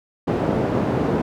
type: band-pass noise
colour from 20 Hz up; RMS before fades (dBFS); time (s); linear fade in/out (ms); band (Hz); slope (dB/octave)
white; -21; 0.27-1.22; 10; 100 to 460; 12
effects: none